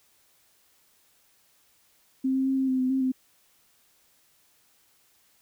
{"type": "tone with pitch steps", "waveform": "sine", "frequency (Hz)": [263.4, 265, 267.1, 265.3, 259.5, 256.3, 265.5, 259], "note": ["C4", "C4", "C4", "C4", "C4", "C4", "C4", "C4"], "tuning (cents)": [12, 22, 36, 24, -14, -36, 25, -17], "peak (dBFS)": -22, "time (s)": [2.24, 3.12], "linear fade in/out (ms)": 10, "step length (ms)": 110, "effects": ["white hiss -64 dBFS RMS until 5.41 s"]}